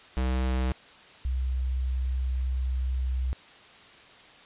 square / sine tone pair in turn, 64.1 / 64.1 Hz, C2 / C2, -35 / -35 cents, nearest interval unison, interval 0 cents, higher neither, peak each -25 dBFS, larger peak neither, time 0.17-0.72 / 1.25-3.33 s, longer second, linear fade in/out 0 ms, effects white hiss -51 dBFS RMS until 4.45 s + resampled to 8000 Hz

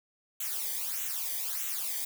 blue noise with flanger, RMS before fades -34 dBFS, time 0.4-2.05 s, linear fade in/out 5 ms, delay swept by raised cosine 0.2 to 0.75 ms, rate 1.6 Hz, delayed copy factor -0.8, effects none

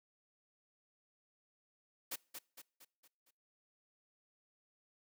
white noise with echo, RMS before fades -41 dBFS, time 2.11-2.16 s, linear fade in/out 10 ms, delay 230 ms, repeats 5, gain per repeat -6 dB, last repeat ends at 3.31 s, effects noise-tail reverb RT60 0.5 s tail -25 dB re dry + high-pass 150 Hz 12 dB/octave

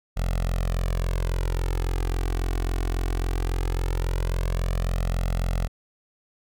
sawtooth tone with flanger, 43.65 Hz, F1, in tune, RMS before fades -25 dBFS, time 0.16-5.68 s, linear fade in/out 20 ms, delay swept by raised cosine 1.5 to 2.7 ms, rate 0.19 Hz, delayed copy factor +0.9, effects none

